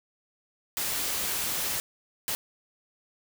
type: noise bursts at uneven times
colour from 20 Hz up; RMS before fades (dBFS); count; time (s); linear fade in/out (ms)
white; -30; 2; 0.77-1.8 / 2.28-2.35; 0
effects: none